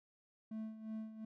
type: tone with tremolo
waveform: triangle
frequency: 219.3 Hz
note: A3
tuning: 6 cents flat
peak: -38 dBFS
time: 0.51-1.25 s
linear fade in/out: 5 ms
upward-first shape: sine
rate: 2.8 Hz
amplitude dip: 70%
effects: none